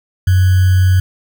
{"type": "tone with sample-and-hold", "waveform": "sine", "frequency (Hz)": 92.5, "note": "F#2", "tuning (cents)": 0, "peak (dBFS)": -7, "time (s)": [0.27, 1], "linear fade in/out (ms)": 5, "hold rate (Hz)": 1575, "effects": []}